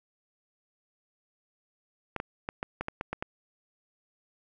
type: clicks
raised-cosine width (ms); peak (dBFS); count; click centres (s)
0.5; -17; 9; 2.163 / 2.201 / 2.489 / 2.629 / 2.81 / 2.884 / 3.011 / 3.13 / 3.225
effects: none